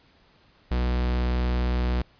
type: tone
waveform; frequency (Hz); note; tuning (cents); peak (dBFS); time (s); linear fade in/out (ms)
45% pulse; 61.3; B1; -12; -22; 0.71-2.02; 5
effects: pink hiss -59 dBFS RMS until 2.19 s + resampled to 11025 Hz